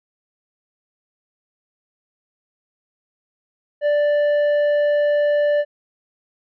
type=tone with tanh clipping; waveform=sine; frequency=587.3 Hz; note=D5; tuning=in tune; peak=-16 dBFS; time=3.81-5.65 s; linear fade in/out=50 ms; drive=7 dB; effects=none